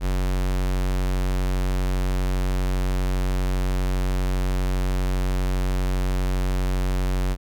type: tone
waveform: square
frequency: 46.25 Hz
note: F#1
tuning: in tune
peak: -21 dBFS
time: 0-7.37 s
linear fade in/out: 50 ms
effects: none